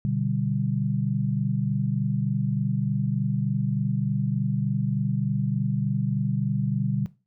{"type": "chord", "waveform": "sine", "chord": "G major", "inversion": "first", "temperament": "equal", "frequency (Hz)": [123.47, 146.83, 196], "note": ["B2", "D3", "G3"], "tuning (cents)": [0, 0, 0], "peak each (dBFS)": [-27, -26, -28], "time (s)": [0.05, 7.06], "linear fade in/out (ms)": 0, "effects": ["noise-tail reverb RT60 0.3 s tail -18 dB re dry"]}